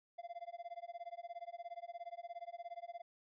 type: tone with tremolo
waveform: triangle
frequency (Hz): 690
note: F5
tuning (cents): -21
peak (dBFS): -40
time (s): 0.18-3.02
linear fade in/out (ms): 10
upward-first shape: sine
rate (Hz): 17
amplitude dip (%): 100
effects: resampled to 11025 Hz